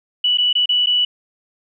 sine tone with dropouts, 2955 Hz, F#7, 3 cents flat, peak -13 dBFS, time 0.24-1.05 s, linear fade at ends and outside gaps 5 ms, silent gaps 0.374-0.383 / 0.529-0.552 / 0.658-0.691 / 0.861-0.869 s, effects none

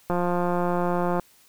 click train, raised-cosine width 1 ms, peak -12 dBFS, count 194, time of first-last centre 0.1-1.197 s, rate 176 Hz, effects white hiss -57 dBFS RMS until 1.48 s

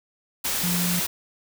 sine tone in noise, 176.8 Hz, F3, 22 cents sharp, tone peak -24 dBFS, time 0.63-1 s, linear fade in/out 10 ms, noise white, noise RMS -26 dBFS, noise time 0.44-1.07 s, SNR -1 dB, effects none

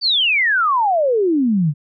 sine exponential sweep, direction down, 4699 to 138.59 Hz, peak -13 dBFS, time 0.01-1.74 s, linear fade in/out 50 ms, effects none

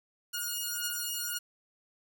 5% pulse beating tone pair, 1435 / 1436.9 Hz, F6 / F6, +47 / +49 cents, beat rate 1.9 Hz, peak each -24 dBFS, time 0.33-1.39 s, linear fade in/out 20 ms, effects none

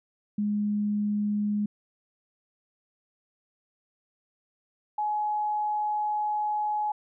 sine tone pair in turn, 207.7 / 843.4 Hz, G#3 / G#5, 0 / +26 cents, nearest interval 2 octaves, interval 2426 cents, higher second, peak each -24 / -25 dBFS, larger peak first, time 0.38-1.66 / 4.98-6.92 s, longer second, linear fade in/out 5 ms, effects none

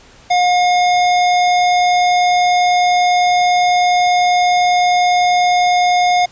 square tone, 717 Hz, F5, 45 cents sharp, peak -11 dBFS, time 0.3-6.26 s, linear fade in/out 10 ms, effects pink hiss -44 dBFS RMS until 6.31 s + resampled to 16000 Hz

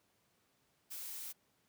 blue noise, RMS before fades -45 dBFS, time 0.9-1.33 s, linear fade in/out 20 ms, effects pink hiss -75 dBFS RMS until 1.68 s + high-pass 100 Hz 12 dB/octave

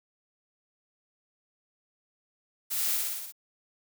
blue noise with echo, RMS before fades -31 dBFS, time 2.7-2.97 s, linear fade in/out 20 ms, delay 59 ms, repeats 6, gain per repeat -2 dB, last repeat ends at 3.324 s, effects none

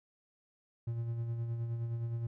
triangle tone with tremolo, 116.54 Hz, A#2, in tune, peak -30 dBFS, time 0.87-2.27 s, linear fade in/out 5 ms, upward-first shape sine, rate 9.6 Hz, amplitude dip 40%, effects none

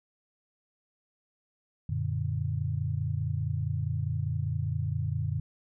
sine chord, Gb augmented, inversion none, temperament equal with one note detuned, 91.81 / 116.54 / 146.83 Hz, Gb2 / Bb2 / D3, -13 / 0 / 0 cents, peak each -32 dBFS, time 1.89-5.4 s, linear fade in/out 5 ms, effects none

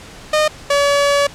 sawtooth tone pair in turn, 612 / 569.1 Hz, D#5 / C#5, -29 / +45 cents, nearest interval minor second, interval 126 cents, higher first, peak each -8 dBFS, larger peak neither, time 0.33-0.48 / 0.7-1.27 s, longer second, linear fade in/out 5 ms, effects pink hiss -37 dBFS RMS until 1.34 s + low-pass 8000 Hz 12 dB/octave

